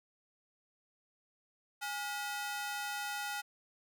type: ring-modulated tone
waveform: sawtooth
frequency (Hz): 1127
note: C#6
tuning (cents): +28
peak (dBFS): -30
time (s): 1.81-3.42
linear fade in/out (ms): 20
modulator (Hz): 302
effects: none